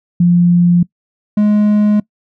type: tone pair in turn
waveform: sine / triangle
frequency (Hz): 174.61 / 209.3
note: F3 / G#3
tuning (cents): 0 / +14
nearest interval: minor third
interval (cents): 314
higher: second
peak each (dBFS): -6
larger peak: neither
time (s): 0.2-0.83 / 1.37-2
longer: neither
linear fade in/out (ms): 5
effects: noise-tail reverb RT60 0.1 s tail -22 dB re dry